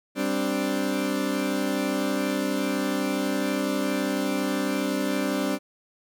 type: chord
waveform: 30% pulse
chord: G suspended fourth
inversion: none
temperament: equal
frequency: 196 / 261.6 / 293.7 Hz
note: G3 / C4 / D4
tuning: 0 / 0 / 0 cents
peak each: -27 / -26 / -25 dBFS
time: 0.15-5.59 s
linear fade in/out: 50 ms
effects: none